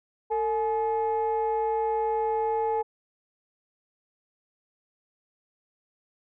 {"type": "tone pair together", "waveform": "sine", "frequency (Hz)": [449.7, 849], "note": ["A4", "G#5"], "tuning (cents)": [38, 38], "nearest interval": "major seventh", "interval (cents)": 1100, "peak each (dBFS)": -25, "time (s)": [0.3, 2.83], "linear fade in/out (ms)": 20, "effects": ["tanh soft clip ceiling -19 dBFS"]}